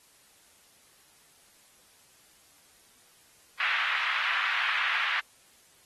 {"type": "band-pass noise", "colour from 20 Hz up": "pink", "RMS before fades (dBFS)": -29, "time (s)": [3.6, 5.2], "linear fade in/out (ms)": 2, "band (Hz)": [1300, 2800], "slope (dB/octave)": 24, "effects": ["white hiss -60 dBFS RMS until 5.85 s", "AAC 32 kbps"]}